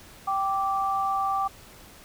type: tone pair together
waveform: sine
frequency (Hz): 781 / 1170.2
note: G5 / D6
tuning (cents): -7 / -7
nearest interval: perfect fifth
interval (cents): 700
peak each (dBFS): -26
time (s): 0.27-1.48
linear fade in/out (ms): 10
effects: pink hiss -49 dBFS RMS until 2.04 s